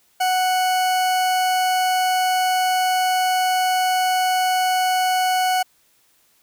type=tone; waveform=40% pulse; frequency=740 Hz; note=F#5; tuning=in tune; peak=-16 dBFS; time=0.2-5.63 s; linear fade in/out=10 ms; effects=white hiss -60 dBFS RMS until 6.42 s